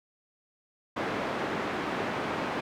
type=band-pass noise; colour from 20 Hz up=pink; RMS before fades=-32 dBFS; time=0.96-2.61 s; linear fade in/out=10 ms; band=220 to 2000 Hz; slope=12 dB/octave; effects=none